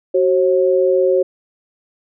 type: tone pair together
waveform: sine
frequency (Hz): 374.9 / 539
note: F#4 / C#5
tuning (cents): +23 / -49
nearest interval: tritone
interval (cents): 628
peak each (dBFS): -14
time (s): 0.14-1.23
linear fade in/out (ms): 10
effects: none